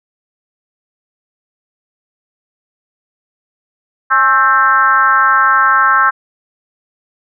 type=tone with frequency modulation; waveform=sine; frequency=1322 Hz; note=E6; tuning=5 cents sharp; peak=-7 dBFS; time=4.1-6.11 s; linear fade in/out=20 ms; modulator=245 Hz; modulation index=1.3; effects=none